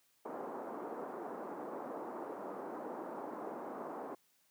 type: band-pass noise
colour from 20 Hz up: pink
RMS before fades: -44 dBFS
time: 0.25-4.15 s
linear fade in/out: 5 ms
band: 270 to 1100 Hz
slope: 24 dB/octave
effects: white hiss -73 dBFS RMS until 4.5 s + high-pass 80 Hz 12 dB/octave